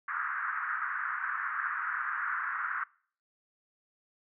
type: band-pass noise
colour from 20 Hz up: pink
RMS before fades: -34 dBFS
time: 0.08-2.84 s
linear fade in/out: 5 ms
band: 1200 to 1700 Hz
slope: 48 dB/octave
effects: noise-tail reverb RT60 0.5 s tail -24 dB re dry